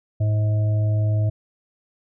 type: harmonic tone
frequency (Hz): 106.6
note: G#2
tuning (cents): +46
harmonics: 1 / 3 / 5 / 6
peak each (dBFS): -17 / -37 / -42 / -33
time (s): 0.2-1.3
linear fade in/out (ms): 10
effects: none